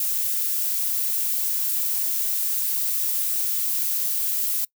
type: noise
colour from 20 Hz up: violet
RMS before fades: -24 dBFS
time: 0-4.65 s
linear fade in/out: 5 ms
effects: noise-tail reverb RT60 0.1 s tail -24 dB re dry